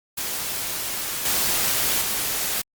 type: noise with level steps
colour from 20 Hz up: white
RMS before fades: -28 / -22 / -25 dBFS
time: 0.17-2.62 s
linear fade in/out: 10 ms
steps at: 1.25 / 2.01 s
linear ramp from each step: 5 ms
effects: Opus 48 kbps